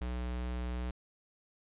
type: tone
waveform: square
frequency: 61.3 Hz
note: B1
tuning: 12 cents flat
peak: -35 dBFS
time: 0.01-0.91 s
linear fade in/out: 5 ms
effects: resampled to 8000 Hz